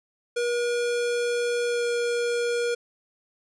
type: tone with pitch glide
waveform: square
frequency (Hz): 479.6 to 476.6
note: A#4 to A#4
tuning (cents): +49 to +38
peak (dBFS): -24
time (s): 0.36-2.75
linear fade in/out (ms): 10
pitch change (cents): -11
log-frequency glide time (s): 1.66-1.84
effects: resampled to 22050 Hz